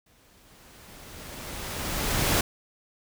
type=noise with exponential growth; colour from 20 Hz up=pink; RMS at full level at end=-22 dBFS; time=0.06-2.41 s; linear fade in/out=5 ms; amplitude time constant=510 ms; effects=none